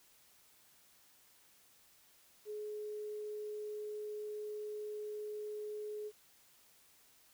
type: tone with quantisation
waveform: sine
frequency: 422.3 Hz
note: G#4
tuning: 29 cents sharp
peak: -40 dBFS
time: 2.45-6.12 s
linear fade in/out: 50 ms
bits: 11
effects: white hiss -66 dBFS RMS until 7.33 s